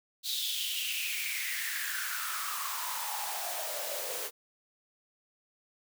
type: noise with high-pass filter sweep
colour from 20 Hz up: white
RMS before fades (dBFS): -35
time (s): 0.23-4.31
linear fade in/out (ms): 50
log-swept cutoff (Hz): 3900 to 460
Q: 6.3
effects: none

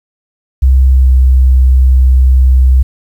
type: tone with pitch glide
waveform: sine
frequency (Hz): 65.41 to 64.43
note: C2 to C2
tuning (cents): 0 to -26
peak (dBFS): -3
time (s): 0.62-2.83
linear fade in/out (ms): 10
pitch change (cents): -26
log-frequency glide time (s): 0.89-1.11
effects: 7-bit

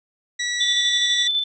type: tone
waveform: 20% pulse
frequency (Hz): 1941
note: B6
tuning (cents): -31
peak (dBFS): -17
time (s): 0.39-1.28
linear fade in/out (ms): 10
type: tone with tremolo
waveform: sine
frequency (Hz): 3520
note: A7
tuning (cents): 0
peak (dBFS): -17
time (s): 0.6-1.44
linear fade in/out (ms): 10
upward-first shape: square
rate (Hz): 12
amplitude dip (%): 35
effects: resampled to 22050 Hz

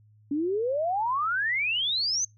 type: exponential sweep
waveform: sine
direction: up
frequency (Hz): 277.4 to 6390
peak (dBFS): -24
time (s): 0.31-2.25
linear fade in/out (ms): 5
effects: noise-tail reverb RT60 0.2 s tail -26 dB re dry + added 106 Hz sine -55 dBFS peak until 2.37 s

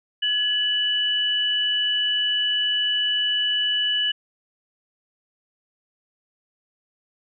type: tone pair together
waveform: sine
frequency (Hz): 1695 / 2962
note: G#6 / F#7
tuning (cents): +35 / +1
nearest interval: minor seventh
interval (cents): 966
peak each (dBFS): -28 / -20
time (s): 0.22-4.12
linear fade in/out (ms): 10
effects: none

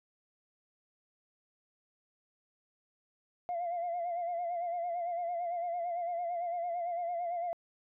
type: tone with vibrato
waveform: sine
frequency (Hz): 694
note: F5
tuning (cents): -11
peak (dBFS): -31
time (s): 3.49-7.53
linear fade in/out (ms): 0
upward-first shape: sine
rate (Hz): 8.9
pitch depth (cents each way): 55
effects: tanh soft clip ceiling -29 dBFS

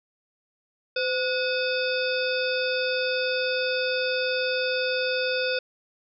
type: harmonic tone with a mistuned harmonic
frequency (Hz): 511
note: C5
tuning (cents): -41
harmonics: 1 / 3 / 5 / 7 / 9 / 10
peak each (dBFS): -26 / -30 / -31 / -34 / -35 / -36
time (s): 0.96-5.59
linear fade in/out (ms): 5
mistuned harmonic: 3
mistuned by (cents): -85
effects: none

